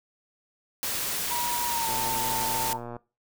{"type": "noise", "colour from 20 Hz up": "white", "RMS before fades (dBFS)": -30, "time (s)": [0.83, 2.73], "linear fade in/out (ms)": 0}
{"type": "tone with pitch glide", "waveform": "sine", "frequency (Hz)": [958, 899], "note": ["A#5", "A5"], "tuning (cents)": [47, 37], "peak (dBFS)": -28, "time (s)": [1.3, 2.78], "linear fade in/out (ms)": 20, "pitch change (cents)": -110, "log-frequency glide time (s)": [1.67, 1.9]}
{"type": "click train", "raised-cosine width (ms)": 1, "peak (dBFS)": -24, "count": 129, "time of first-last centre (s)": [1.89, 2.966], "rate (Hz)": 119}
{"effects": ["noise-tail reverb RT60 0.3 s tail -21 dB re dry"]}